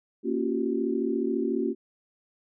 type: chord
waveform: sine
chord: G half-diminished seventh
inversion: first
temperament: equal with one note detuned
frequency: 233.1 / 277.2 / 349.2 / 383.5 Hz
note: Bb3 / Db4 / F4 / G4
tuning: 0 / 0 / 0 / -38 cents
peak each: -30 dBFS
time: 0.23-1.75 s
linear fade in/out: 50 ms
effects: none